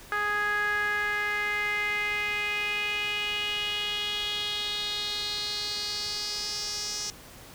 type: tone with band-pass filter sweep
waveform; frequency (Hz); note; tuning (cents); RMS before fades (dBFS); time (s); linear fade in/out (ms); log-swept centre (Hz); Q
sawtooth; 415.3; G#4; 0; -30; 0.12-7.1; 0; 1500 to 5700; 4.9
effects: pink hiss -48 dBFS RMS until 7.54 s